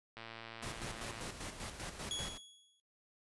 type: click train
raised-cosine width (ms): 0.3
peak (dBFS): -31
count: 119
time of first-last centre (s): 0.17-1.205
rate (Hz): 114
type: noise with tremolo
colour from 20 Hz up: pink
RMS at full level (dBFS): -43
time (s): 0.62-2.38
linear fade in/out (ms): 10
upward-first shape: square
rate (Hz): 5.1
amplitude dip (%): 55
type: tone with exponential decay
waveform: sawtooth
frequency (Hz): 3351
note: G#7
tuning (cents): +15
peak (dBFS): -32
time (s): 2.11-2.8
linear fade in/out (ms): 0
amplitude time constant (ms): 150
effects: noise-tail reverb RT60 0.2 s tail -19 dB re dry + resampled to 24000 Hz